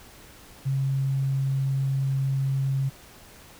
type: tone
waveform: sine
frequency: 135.4 Hz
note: C#3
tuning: 40 cents flat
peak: -22 dBFS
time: 0.65-2.9 s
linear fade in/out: 20 ms
effects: pink hiss -49 dBFS RMS until 3.59 s